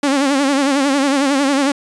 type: tone with vibrato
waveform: sawtooth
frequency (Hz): 277.2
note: C#4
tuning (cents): 0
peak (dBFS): -9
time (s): 0.03-1.72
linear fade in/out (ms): 5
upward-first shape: sine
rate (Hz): 11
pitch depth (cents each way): 84
effects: resampled to 22050 Hz